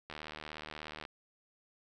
click train, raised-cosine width 0.3 ms, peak -27 dBFS, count 74, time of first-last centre 0.1-1.052 s, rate 76.7 Hz, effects none

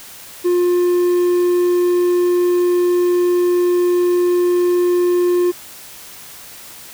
triangle tone, 354.4 Hz, F4, 25 cents sharp, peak -10 dBFS, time 0.44-5.52 s, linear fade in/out 20 ms, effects white hiss -37 dBFS RMS until 6.93 s

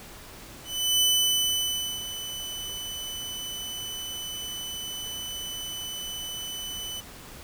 sawtooth tone with ADSR envelope, 3000 Hz, F#7, 23 cents sharp, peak -16 dBFS, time 0.64-7.01 s, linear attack 370 ms, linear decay 1000 ms, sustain -14 dB, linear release 16 ms, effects pink hiss -45 dBFS RMS until 7.43 s

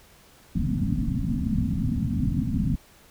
white low-pass noise, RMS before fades -25 dBFS, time 0.55-2.76 s, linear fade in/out 10 ms, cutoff 270 Hz, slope 96 dB/octave, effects pink hiss -54 dBFS RMS until 3.1 s

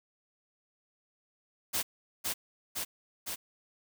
white noise with echo, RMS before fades -31 dBFS, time 1.73-1.83 s, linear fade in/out 20 ms, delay 510 ms, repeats 3, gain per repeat -2 dB, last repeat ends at 3.36 s, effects none

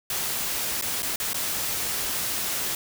white noise with dropouts, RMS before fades -28 dBFS, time 0.1-2.75 s, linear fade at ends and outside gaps 2 ms, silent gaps 0.813-0.822 / 1.023-1.029 / 1.16-1.2 / 1.333-1.343 s, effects none

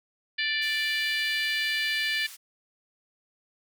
harmonic tone, 587.3 Hz, D5, in tune, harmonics 3 / 4 / 5 / 6 / 7 / 8, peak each -29 / -31 / -33 / -35 / -36 / -37 dBFS, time 0.38-2.27 s, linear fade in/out 10 ms
white band-pass noise, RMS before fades -45 dBFS, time 0.61-2.37 s, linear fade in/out 20 ms, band 1600 to 13000 Hz, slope 12 dB/octave
effects none

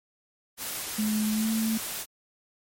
white noise, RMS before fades -34 dBFS, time 0.57-2.06 s, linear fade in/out 50 ms
sine tone with pitch glide, 214.2 to 222 Hz, A3 to A3, -46 to +16 cents, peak -24 dBFS, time 0.98-1.78 s, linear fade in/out 10 ms, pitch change +62 cents, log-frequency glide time 1.31-1.5 s
effects MP3 64 kbps

